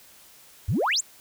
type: exponential sweep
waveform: sine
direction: up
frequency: 76.7 to 8372 Hz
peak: -20 dBFS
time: 0.68-1.01 s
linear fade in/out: 10 ms
effects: tanh soft clip ceiling -16 dBFS + white hiss -52 dBFS RMS until 1.2 s

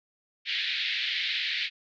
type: band-pass noise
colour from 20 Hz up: white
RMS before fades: -30 dBFS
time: 0.45-1.7 s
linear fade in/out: 50 ms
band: 1800 to 4100 Hz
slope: 48 dB/octave
effects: none

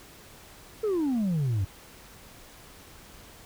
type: exponential sweep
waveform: sine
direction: down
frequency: 452.4 to 91 Hz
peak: -21 dBFS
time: 0.83-1.65 s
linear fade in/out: 10 ms
effects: tanh soft clip ceiling -23 dBFS + pink hiss -50 dBFS RMS until 3.45 s

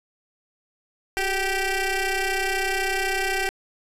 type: ring-modulated tone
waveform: 15% pulse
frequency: 392 Hz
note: G4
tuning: in tune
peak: -13 dBFS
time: 1.17-3.49 s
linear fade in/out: 0 ms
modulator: 1160 Hz
effects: resampled to 32000 Hz + 8-bit

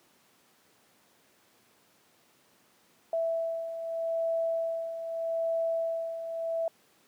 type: beating tone pair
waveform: sine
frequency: 659.3 / 660.11 Hz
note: E5 / E5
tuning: 0 / +2 cents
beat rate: 0.81 Hz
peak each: -36 / -29 dBFS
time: 3.13-6.68 s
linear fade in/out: 2 ms
effects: pink hiss -64 dBFS RMS until 7.07 s + high-pass 200 Hz 12 dB/octave

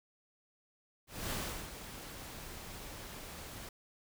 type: noise with ADSR envelope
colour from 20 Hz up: pink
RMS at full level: -37 dBFS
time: 1.07-3.69 s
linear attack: 240 ms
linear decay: 370 ms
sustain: -10 dB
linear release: 3 ms
effects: none

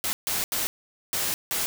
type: noise bursts at uneven times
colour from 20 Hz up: white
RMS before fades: -27 dBFS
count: 5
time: 0.04-0.13 / 0.27-0.44 / 0.52-0.67 / 1.13-1.34 / 1.51-1.66 s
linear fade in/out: 0 ms
effects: none

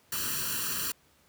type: noise with comb filter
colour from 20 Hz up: white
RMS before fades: -32 dBFS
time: 0.12-0.92 s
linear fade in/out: 5 ms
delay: 0.69 ms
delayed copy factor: +1
effects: pink hiss -64 dBFS RMS until 1.28 s + high-pass 60 Hz 12 dB/octave

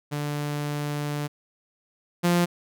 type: tone pair in turn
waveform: sawtooth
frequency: 146.83 / 174.37 Hz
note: D3 / F3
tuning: 0 / -2 cents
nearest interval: minor third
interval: 298 cents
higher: second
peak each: -23 / -15 dBFS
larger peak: second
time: 0.11-1.28 / 2.23-2.46 s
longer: first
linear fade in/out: 20 ms
effects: none

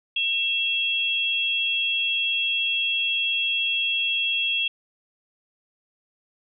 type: tone pair together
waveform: sine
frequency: 2697 / 3293 Hz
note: E7 / G#7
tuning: +39 / -15 cents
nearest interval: minor third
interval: 346 cents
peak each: -24 dBFS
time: 0.16-4.68 s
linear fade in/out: 5 ms
effects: none

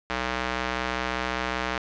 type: tone with band-pass filter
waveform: square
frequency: 62.6 Hz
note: B1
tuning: 24 cents sharp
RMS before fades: -29 dBFS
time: 0.1-1.78 s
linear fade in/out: 0 ms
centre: 1700 Hz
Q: 0.81
effects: resampled to 16000 Hz + 8-bit

